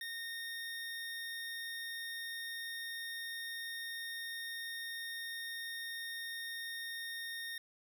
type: tone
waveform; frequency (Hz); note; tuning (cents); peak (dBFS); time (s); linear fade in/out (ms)
25% pulse; 1843; A#6; -20; -37; 0.01-7.58; 2
effects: none